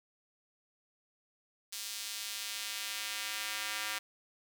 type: tone with high-pass filter sweep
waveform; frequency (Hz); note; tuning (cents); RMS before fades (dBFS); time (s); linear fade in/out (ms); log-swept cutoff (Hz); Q
square; 107.1; A2; -46; -39; 1.72-3.99; 10; 4500 to 1700; 0.9
effects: none